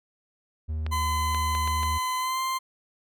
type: tone with vibrato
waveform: triangle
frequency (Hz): 77.78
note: D#2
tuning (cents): 0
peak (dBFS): -25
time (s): 0.68-1.99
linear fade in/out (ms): 20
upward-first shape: triangle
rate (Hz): 1.8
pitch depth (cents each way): 9
type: clicks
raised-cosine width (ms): 0.3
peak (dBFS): -19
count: 5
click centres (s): 0.865 / 1.347 / 1.551 / 1.676 / 1.832
type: tone with pitch glide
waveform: 40% pulse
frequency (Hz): 1019 to 1046.4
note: C6 to C6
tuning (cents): -46 to 0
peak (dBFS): -25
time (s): 0.91-2.59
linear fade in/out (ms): 20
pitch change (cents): +46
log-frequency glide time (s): 2.19-2.41
effects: none